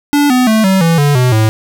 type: tone with pitch steps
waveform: square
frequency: 289.3 / 251.9 / 219.2 / 190.87 / 166.16 / 144.65 / 125.93 / 109.62 Hz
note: D4 / B3 / A3 / G3 / E3 / D3 / B2 / A2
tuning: -26 / +34 / -6 / -46 / +14 / -26 / +34 / -6 cents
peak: -8 dBFS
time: 0.13-1.49 s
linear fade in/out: 0 ms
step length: 170 ms
effects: none